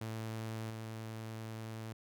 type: tone with level steps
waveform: sawtooth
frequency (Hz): 111.2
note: A2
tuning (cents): +19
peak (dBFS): -35 / -38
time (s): 0.01-1.93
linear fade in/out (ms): 5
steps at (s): 0.7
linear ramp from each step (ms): 5
effects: none